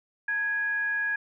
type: tone with frequency modulation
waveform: sine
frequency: 1662 Hz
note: G#6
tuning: 1 cent sharp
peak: -25 dBFS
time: 0.28-1.16 s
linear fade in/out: 5 ms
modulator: 758 Hz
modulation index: 0.23
effects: none

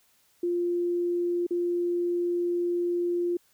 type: tone with dropouts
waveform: sine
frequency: 349.2 Hz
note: F4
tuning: in tune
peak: -24 dBFS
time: 0.43-3.37 s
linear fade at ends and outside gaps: 5 ms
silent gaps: 1.467-1.507 s
effects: white hiss -65 dBFS RMS until 3.53 s

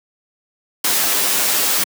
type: noise with comb filter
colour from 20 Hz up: white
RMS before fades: -17 dBFS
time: 0.84-1.84 s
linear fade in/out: 5 ms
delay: 9.9 ms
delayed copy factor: +0.75
effects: high-pass 200 Hz 12 dB/octave

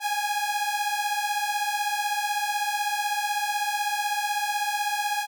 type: beating tone pair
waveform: sawtooth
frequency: 819 / 835 Hz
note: G#5 / G#5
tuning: -24 / +9 cents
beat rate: 16 Hz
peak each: -24 dBFS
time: 0-5.27 s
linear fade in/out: 50 ms
effects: none

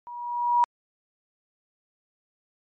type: tone with level ramp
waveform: sine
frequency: 961 Hz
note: B5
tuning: 48 cents flat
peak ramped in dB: -37 to -15 dBFS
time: 0.07-0.64 s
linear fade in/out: 0 ms
effects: MP3 32 kbps

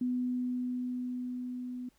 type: tone with level ramp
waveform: sine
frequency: 249.2 Hz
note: B3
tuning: 16 cents sharp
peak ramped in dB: -28 to -37 dBFS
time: 0.01-1.89 s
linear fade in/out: 5 ms
effects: pink hiss -70 dBFS RMS until 1.98 s

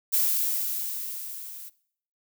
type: noise with level ramp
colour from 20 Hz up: violet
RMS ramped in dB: -22 to -42 dBFS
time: 0.12-1.7 s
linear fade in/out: 20 ms
effects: noise-tail reverb RT60 0.6 s tail -20 dB re dry

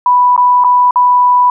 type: tone with dropouts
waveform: sine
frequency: 987.8 Hz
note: B5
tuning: in tune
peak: -5 dBFS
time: 0.06-1.5 s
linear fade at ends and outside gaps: 2 ms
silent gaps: 0.364-0.377 / 0.639-0.645 / 0.909-0.958 s
effects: none

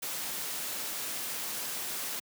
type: noise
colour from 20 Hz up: white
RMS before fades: -36 dBFS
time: 0.02-2.2 s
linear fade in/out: 10 ms
effects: high-pass 150 Hz 12 dB/octave

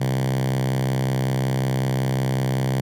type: tone with high-pass filter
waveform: 5% pulse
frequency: 65.41 Hz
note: C2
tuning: in tune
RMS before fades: -22 dBFS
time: 0-2.81 s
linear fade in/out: 10 ms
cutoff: 140 Hz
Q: 9.1
effects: none

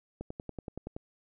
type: click train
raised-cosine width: 2 ms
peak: -25 dBFS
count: 9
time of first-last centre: 0.21-0.965 s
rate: 10.6 Hz
effects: none

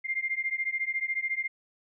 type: beating tone pair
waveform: sine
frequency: 2100 / 2114 Hz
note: C7 / C7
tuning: +6 / +17 cents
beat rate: 14 Hz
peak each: -31 dBFS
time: 0.04-1.48 s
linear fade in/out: 20 ms
effects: none

